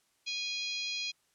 harmonic tone, 824 Hz, G#5, 14 cents flat, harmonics 3 / 4 / 5 / 6 / 7 / 8, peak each -38 / -40 / -38 / -43 / -49 / -47 dBFS, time 0.26-1.12 s, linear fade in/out 20 ms, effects white hiss -72 dBFS RMS until 1.34 s + low-pass 10000 Hz 12 dB/octave

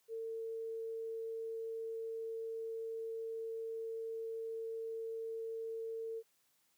sine tone, 451.3 Hz, A4, 44 cents sharp, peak -39 dBFS, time 0.08-6.23 s, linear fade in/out 50 ms, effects white hiss -75 dBFS RMS until 6.77 s + high-pass 100 Hz 12 dB/octave

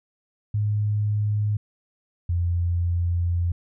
sine tone pair in turn, 104.8 / 86.71 Hz, G#2 / F2, +16 / -12 cents, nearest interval minor third, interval 328 cents, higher first, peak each -20 dBFS, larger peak neither, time 0.54-1.57 / 2.29-3.52 s, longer second, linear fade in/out 5 ms, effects none

